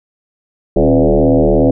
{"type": "tone with frequency modulation", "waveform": "sine", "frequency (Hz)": 116.54, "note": "A#2", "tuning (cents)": 0, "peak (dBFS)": -7, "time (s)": [0.76, 1.71], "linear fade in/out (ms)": 5, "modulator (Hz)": 76.8, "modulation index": 6.7, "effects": []}